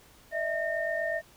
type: tone cluster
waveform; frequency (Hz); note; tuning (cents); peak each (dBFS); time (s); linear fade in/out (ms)
sine; 609 / 657 / 1827; D#5 / E5 / A#6; -37 / -6 / -35; -34 / -31 / -32; 0.31-1.22; 50
effects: pink hiss -57 dBFS RMS until 1.36 s